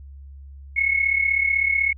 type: tone pair together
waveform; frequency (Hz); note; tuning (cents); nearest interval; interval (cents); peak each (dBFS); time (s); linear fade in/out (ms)
sine; 2181 / 2217; C#7 / C#7; -29 / 0; unison; 29; -19 / -23; 0.76-1.93; 10
effects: added 69 Hz sine -38 dBFS peak until 1.97 s